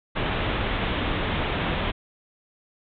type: low-pass noise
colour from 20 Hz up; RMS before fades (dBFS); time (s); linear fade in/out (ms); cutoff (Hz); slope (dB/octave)
pink; -26; 0.15-1.92; 20; 3700; 96
effects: none